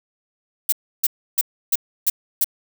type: noise bursts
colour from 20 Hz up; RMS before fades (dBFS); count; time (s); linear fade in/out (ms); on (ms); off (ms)
violet; -17; 6; 0.69-2.444; 5; 34; 310
effects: none